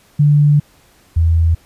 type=tone pair in turn; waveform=sine; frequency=146.83 / 82.36 Hz; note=D3 / E2; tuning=0 / -1 cents; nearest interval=minor seventh; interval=1001 cents; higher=first; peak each=-7 / -9 dBFS; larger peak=first; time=0.19-0.6 / 1.16-1.55 s; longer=first; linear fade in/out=10 ms; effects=pink hiss -51 dBFS RMS until 1.65 s + resampled to 32000 Hz